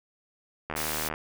click train, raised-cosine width 0.5 ms, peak -17 dBFS, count 35, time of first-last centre 0.7-1.139 s, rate 77.4 Hz
white high-pass noise, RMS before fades -33 dBFS, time 0.76-1.09 s, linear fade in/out 10 ms, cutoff 1500 Hz, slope 24 dB/octave
effects none

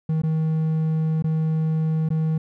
triangle tone with dropouts, 158.5 Hz, D#3, 32 cents sharp, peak -17 dBFS, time 0.09-2.38 s, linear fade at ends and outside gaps 5 ms, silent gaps 0.219-0.234 / 1.224-1.241 / 2.089-2.103 s, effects none

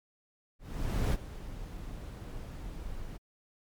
brown noise with ADSR envelope, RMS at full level -26 dBFS, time 0.59-3.18 s, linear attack 540 ms, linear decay 34 ms, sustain -15 dB, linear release 20 ms, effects MP3 96 kbps

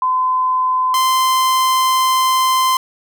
sine / 45% pulse tone pair in turn, 1022 / 1037.5 Hz, C6 / C6, -41 / -15 cents, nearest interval unison, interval 26 cents, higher second, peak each -13 / -12 dBFS, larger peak second, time 0.02-0.94 / 0.94-2.77 s, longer second, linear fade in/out 2 ms, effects none

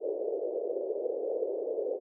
pink band-pass noise, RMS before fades -33 dBFS, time 0-2 s, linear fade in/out 50 ms, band 400 to 550 Hz, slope 48 dB/octave, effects none

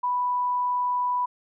sine tone, 987.8 Hz, B5, in tune, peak -22 dBFS, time 0.03-1.26 s, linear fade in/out 10 ms, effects none

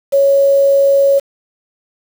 sine tone with quantisation, 554.4 Hz, C#5, in tune, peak -7 dBFS, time 0.12-1.2 s, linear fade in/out 20 ms, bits 5, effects none

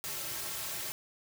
white noise with comb filter, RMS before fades -38 dBFS, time 0.04-0.92 s, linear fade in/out 0 ms, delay 4.1 ms, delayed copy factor -0.95, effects none

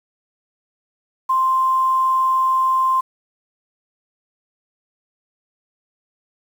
sine tone, 1046.5 Hz, C6, in tune, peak -14 dBFS, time 1.29-3.01 s, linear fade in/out 10 ms, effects 7-bit

